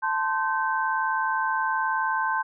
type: tone cluster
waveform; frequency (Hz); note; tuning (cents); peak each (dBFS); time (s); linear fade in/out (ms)
sine; 884 / 1043 / 1545; A5 / C6 / G6; +8 / -6 / -26; -27; 0.02-2.43; 20
effects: none